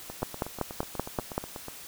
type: two click trains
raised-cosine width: 1 ms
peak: -23 / -13 dBFS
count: 14 / 7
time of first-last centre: 0.1-1.683 / 0.23-1.379 s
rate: 8.21 / 5.22 Hz
effects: white hiss -45 dBFS RMS until 1.87 s